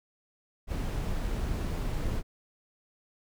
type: noise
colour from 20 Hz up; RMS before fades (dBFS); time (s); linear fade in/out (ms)
brown; -31; 0.67-2.23; 50
effects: none